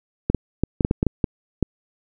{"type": "clicks", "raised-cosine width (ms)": 3, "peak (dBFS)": -5, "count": 10, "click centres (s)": [0.3, 0.347, 0.636, 0.808, 0.849, 0.911, 1.029, 1.067, 1.242, 1.627], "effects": []}